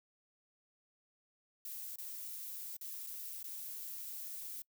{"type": "noise with dropouts", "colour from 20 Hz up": "violet", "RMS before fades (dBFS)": -45, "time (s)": [1.65, 4.62], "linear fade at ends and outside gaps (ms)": 2, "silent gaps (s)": [[1.959, 1.984], [2.768, 2.811], [3.066, 3.07], [3.429, 3.441]], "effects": ["noise-tail reverb RT60 0.1 s tail -25 dB re dry"]}